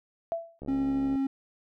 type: tone with exponential decay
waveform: sine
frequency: 668 Hz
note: E5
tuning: 23 cents sharp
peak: -24 dBFS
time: 0.32-0.59 s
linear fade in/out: 0 ms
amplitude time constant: 57 ms
type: click train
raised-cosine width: 2 ms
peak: -28 dBFS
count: 39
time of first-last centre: 0.62-1.156 s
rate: 70.9 Hz
type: tone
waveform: triangle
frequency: 270.7 Hz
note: C#4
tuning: 41 cents flat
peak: -23 dBFS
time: 0.68-1.27 s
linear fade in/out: 5 ms
effects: none